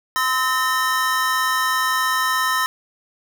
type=tone cluster; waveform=square; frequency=1027 / 1290 / 1822 Hz; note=C6 / E6 / A#6; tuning=-33 / -38 / -40 cents; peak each=-23 dBFS; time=0.16-2.66 s; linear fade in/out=0 ms; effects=none